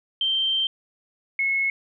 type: tone pair in turn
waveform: sine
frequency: 3136 / 2183 Hz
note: G7 / C#7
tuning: 0 / -27 cents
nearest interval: tritone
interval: 627 cents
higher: first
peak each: -20 dBFS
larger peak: neither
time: 0.21-0.67 / 1.39-1.7 s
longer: first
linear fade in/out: 2 ms
effects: none